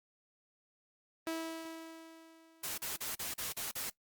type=tone with exponential decay; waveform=sawtooth; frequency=325.7 Hz; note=E4; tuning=21 cents flat; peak=-30 dBFS; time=1.27-3.11 s; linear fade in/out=1 ms; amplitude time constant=400 ms
type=noise bursts; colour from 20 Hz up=white; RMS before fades=-39 dBFS; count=7; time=2.63-3.902 s; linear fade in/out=10 ms; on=150 ms; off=37 ms
effects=noise-tail reverb RT60 0.1 s tail -22 dB re dry + Opus 32 kbps

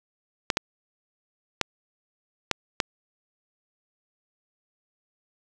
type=clicks; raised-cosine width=0.2 ms; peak=-4 dBFS; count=5; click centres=0.502 / 0.571 / 1.613 / 2.513 / 2.802 s; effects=none

